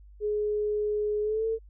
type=tone with pitch glide; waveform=sine; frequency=420 to 447.6 Hz; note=G#4 to A4; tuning=+19 to +30 cents; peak=-25 dBFS; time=0.2-1.59 s; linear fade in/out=50 ms; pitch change=+111 cents; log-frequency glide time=1.22-1.46 s; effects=added 50 Hz sine -48 dBFS peak until 1.69 s